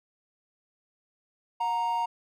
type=tone pair together; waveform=triangle; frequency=725.8 / 932.3 Hz; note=F#5 / A#5; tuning=-34 / 0 cents; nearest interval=major third; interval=434 cents; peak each=-32 / -24 dBFS; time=1.6-2.06 s; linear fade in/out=10 ms; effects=none